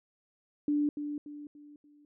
sine tone with echo, 293.7 Hz, D4, in tune, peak -25 dBFS, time 0.68-0.89 s, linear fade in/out 2 ms, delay 290 ms, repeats 4, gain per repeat -8 dB, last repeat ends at 2.05 s, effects none

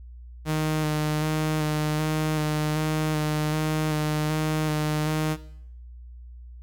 sawtooth tone with vibrato, 153.8 Hz, D#3, 20 cents flat, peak -19 dBFS, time 0.45-5.37 s, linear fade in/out 50 ms, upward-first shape square, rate 1.3 Hz, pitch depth 16 cents each way, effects noise-tail reverb RT60 0.7 s tail -17 dB re dry + added 60 Hz sine -40 dBFS peak until 6.62 s

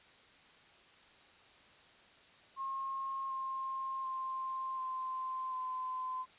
sine tone with pitch steps, 1076 / 1063.6 / 1051.4 / 1039.3 / 1027.4 Hz, C6 / C6 / C6 / C6 / C6, +48 / +28 / +8 / -12 / -32 cents, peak -36 dBFS, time 2.56-6.26 s, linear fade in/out 50 ms, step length 740 ms, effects white hiss -61 dBFS RMS until 6.38 s + resampled to 8000 Hz

